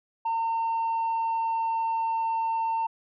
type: tone with pitch glide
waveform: sine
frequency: 910 to 904.2 Hz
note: A#5 to A5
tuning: -42 to +47 cents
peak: -22 dBFS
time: 0.25-2.87 s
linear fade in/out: 10 ms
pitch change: -11 cents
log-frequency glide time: 0.72-2.23 s
effects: tanh soft clip ceiling -23 dBFS